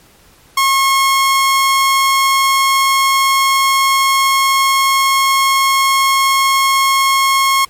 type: tone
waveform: sawtooth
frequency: 1084 Hz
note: C#6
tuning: 39 cents flat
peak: -6 dBFS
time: 0.57-7.65 s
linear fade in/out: 5 ms
effects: pink hiss -47 dBFS RMS until 7.69 s + MP3 64 kbps